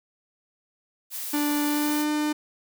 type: noise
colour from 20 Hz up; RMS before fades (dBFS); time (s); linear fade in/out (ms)
blue; -33; 1.1-2.06; 50
type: tone with pitch glide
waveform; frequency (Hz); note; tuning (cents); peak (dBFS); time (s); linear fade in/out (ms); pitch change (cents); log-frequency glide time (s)
45% pulse; 293.7 to 300.6; D4 to D4; 0 to +40; -23; 1.33-2.33; 10; +40; 1.65-2.1
effects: none